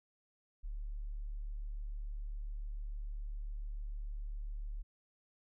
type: tone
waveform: sine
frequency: 36.5 Hz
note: D1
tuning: 10 cents flat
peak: -38 dBFS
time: 0.63-4.83 s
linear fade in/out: 20 ms
effects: none

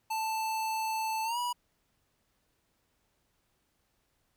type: tone with pitch glide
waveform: square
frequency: 882 to 973 Hz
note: A5 to B5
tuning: +4 to -26 cents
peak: -31 dBFS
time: 0.1-1.53 s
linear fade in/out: 10 ms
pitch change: +170 cents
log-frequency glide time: 1.24-1.38 s
effects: pink hiss -75 dBFS RMS until 4.36 s

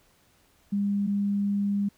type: tone pair in turn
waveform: sine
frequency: 201.6 / 201.6 Hz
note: G3 / G3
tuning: +49 / +49 cents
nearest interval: unison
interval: 0 cents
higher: neither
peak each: -23 dBFS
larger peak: neither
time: 0.72-1.07 / 1.07-1.89 s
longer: second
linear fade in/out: 10 ms
effects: pink hiss -63 dBFS RMS until 1.97 s

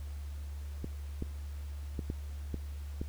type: clicks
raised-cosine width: 3 ms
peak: -23 dBFS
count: 6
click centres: 0.844 / 1.224 / 1.992 / 2.101 / 2.543 / 3.015 s
effects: added 72 Hz sine -38 dBFS peak until 3.08 s + pink hiss -58 dBFS RMS until 3.08 s

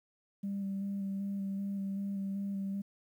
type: tone with vibrato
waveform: sine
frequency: 197.1 Hz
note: G3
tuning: 10 cents sharp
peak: -32 dBFS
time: 0.43-2.82 s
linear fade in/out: 10 ms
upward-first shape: square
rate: 2.6 Hz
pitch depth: 15 cents each way
effects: tanh soft clip ceiling -30 dBFS + 11-bit

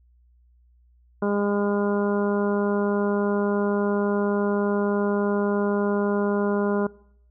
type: harmonic tone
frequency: 203.5 Hz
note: G#3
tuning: 35 cents flat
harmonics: 1 / 2 / 3 / 4 / 5 / 6 / 7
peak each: -24 / -25 / -30 / -36 / -33 / -40 / -35 dBFS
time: 1.22-6.87 s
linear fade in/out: 5 ms
effects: noise-tail reverb RT60 0.7 s tail -23 dB re dry + added 60 Hz sine -55 dBFS peak until 7.3 s

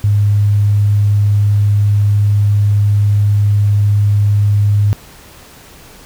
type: tone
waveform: sine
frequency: 102.8 Hz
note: G#2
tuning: 17 cents flat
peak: -8 dBFS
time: 0.04-4.93 s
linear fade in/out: 0 ms
effects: pink hiss -39 dBFS RMS until 6.05 s

